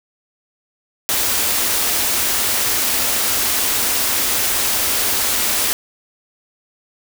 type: band-stop noise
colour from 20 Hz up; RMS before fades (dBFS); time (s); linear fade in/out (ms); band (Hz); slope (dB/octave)
white; -18; 1.09-5.73; 0; 120 to 190; 96
effects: none